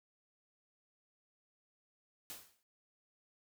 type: noise with exponential decay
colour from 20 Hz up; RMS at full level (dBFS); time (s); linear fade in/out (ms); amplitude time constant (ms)
white; -44; 2.3-2.63; 0; 70
effects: none